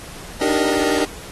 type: chord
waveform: sawtooth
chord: Eb major seventh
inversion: third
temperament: just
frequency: 291.7 / 311.1 / 388.9 / 466.7 Hz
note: D4 / Eb4 / G4 / Bb4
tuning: -12 / 0 / -14 / +2 cents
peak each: -19 dBFS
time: 0.41-1.05 s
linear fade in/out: 5 ms
effects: pink hiss -37 dBFS RMS until 1.31 s + AAC 32 kbps